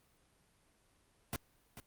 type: noise with echo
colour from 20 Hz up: pink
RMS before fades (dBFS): -37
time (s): 1.33-1.36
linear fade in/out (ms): 0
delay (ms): 440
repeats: 1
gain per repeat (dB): -12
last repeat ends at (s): 1.8
effects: pink hiss -71 dBFS RMS until 1.86 s + Opus 32 kbps